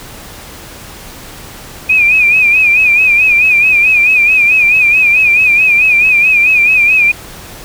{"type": "tone with vibrato", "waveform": "sine", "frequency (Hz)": 2462, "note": "D#7", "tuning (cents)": -19, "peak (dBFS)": -5, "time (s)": [1.89, 7.12], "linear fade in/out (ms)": 10, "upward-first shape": "sine", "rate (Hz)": 4.6, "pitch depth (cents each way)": 80, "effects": ["pink hiss -31 dBFS RMS until 7.64 s"]}